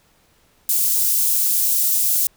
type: high-pass noise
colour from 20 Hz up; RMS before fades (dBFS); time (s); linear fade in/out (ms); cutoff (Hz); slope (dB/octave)
white; -18; 0.69-2.27; 2; 8100; 12
effects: pink hiss -58 dBFS RMS until 2.36 s